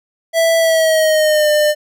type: tone with pitch glide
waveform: square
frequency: 659.3 to 601.1 Hz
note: E5 to D5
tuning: 0 to +40 cents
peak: -11 dBFS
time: 0.33-1.75 s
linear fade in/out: 50 ms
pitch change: -160 cents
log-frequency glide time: 0.58-1.49 s
effects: none